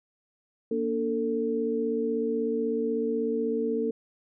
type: tone cluster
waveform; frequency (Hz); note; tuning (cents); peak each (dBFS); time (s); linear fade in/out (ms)
sine; 235.1 / 291.3 / 447.7; A#3 / D4 / A4; +15 / -14 / +30; -30 / -33 / -27; 0.71-3.91; 5
effects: none